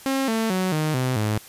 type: tone with pitch steps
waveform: sawtooth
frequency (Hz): 269.1 / 223.7 / 185.94 / 154.56 / 128.47 / 106.79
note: C4 / A3 / F#3 / D#3 / C3 / G#2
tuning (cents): +49 / +29 / +9 / -11 / -31 / +49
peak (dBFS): -17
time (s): 0.06-1.38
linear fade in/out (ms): 0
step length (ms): 220
effects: white hiss -45 dBFS RMS until 1.48 s + resampled to 32000 Hz